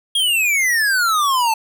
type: exponential sweep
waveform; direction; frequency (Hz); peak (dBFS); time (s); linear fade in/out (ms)
square; down; 3305 to 869; -15; 0.15-1.54; 5
effects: none